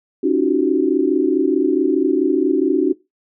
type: tone cluster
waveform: sine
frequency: 275.1 / 310.2 / 357.5 / 382.1 Hz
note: C#4 / D#4 / F4 / G4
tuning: -13 / -5 / +41 / -44 cents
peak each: -19 dBFS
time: 0.23-2.93 s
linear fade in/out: 10 ms
effects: noise-tail reverb RT60 0.2 s tail -18 dB re dry

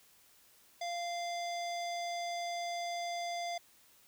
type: tone with low-pass filter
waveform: square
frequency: 693 Hz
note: F5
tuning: 14 cents flat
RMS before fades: -38 dBFS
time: 0.81-3.58 s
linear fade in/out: 5 ms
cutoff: 5700 Hz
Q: 1.8
effects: white hiss -64 dBFS RMS until 4.07 s

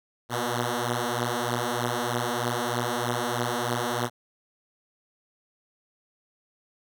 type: beating tone pair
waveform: 5% pulse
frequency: 119.3 / 122.5 Hz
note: A#2 / B2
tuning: +41 / -14 cents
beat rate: 3.2 Hz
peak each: -17 / -18 dBFS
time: 0.29-4.1 s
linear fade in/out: 50 ms
effects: none

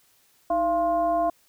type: tone with frequency modulation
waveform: sine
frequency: 685 Hz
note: F5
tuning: 34 cents flat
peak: -20 dBFS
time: 0.5-1.3 s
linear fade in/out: 5 ms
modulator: 371 Hz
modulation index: 0.65
effects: white hiss -62 dBFS RMS until 1.48 s

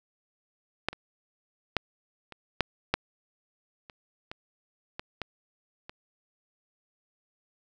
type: clicks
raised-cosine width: 0.3 ms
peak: -10 / -25 / -8 / -27 / -7 / -7 / -29 / -22 / -19 / -17 / -25 dBFS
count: 11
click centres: 0.886 / 0.93 / 1.767 / 2.323 / 2.607 / 2.94 / 3.898 / 4.315 / 4.995 / 5.217 / 5.895 s
effects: none

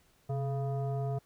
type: tone with frequency modulation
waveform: sine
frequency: 131.5 Hz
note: C3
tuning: 9 cents sharp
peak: -30 dBFS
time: 0.29-1.19 s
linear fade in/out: 10 ms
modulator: 556 Hz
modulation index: 0.72
effects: pink hiss -67 dBFS RMS until 1.25 s

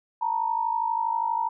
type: tone pair together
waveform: sine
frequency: 899.6 / 952 Hz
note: A5 / A#5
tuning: +38 / +36 cents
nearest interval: minor second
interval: 98 cents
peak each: -26 dBFS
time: 0.21-1.49 s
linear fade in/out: 10 ms
effects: none

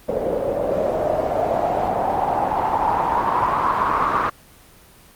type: noise with low-pass filter sweep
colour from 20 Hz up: white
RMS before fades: -20 dBFS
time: 0.08-4.3 s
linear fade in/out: 10 ms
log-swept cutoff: 510 to 1200 Hz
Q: 5.5
effects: pink hiss -48 dBFS RMS until 5.15 s + Opus 24 kbps

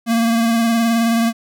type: tone with vibrato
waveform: square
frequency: 230 Hz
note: A#3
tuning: 23 cents flat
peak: -14 dBFS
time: 0.06-1.33 s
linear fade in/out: 50 ms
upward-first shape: triangle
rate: 19 Hz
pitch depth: 34 cents each way
effects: none

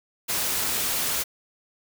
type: noise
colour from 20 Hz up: white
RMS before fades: -26 dBFS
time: 0.28-1.24 s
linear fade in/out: 20 ms
effects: none

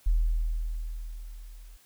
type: tone with level ramp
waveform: sine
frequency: 40.02 Hz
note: D#1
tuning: 50 cents sharp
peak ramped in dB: -19 to -45 dBFS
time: 0.06-1.77 s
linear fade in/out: 10 ms
effects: white hiss -60 dBFS RMS until 1.85 s

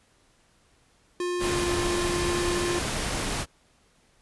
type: tone with pitch glide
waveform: square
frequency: 355.2 to 350.7 Hz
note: F4 to F4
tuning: +29 to +7 cents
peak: -27 dBFS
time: 1.2-2.79 s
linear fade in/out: 2 ms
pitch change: -22 cents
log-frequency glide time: 1.42-1.61 s
type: noise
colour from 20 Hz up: pink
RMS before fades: -29 dBFS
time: 1.39-3.46 s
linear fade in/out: 50 ms
effects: pink hiss -63 dBFS RMS until 4.21 s + resampled to 24000 Hz

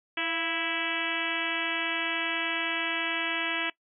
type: harmonic tone with a mistuned harmonic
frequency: 329.6 Hz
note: E4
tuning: in tune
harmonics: 1 / 2 / 3 / 4 / 5 / 6 / 7 / 8 / 9 / 10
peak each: -38 / -40 / -40 / -39 / -35 / -36 / -35 / -35 / -37 / -39 dBFS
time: 0.17-3.7 s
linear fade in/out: 5 ms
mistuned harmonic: 2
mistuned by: +50 cents
effects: noise-tail reverb RT60 0.1 s tail -20 dB re dry

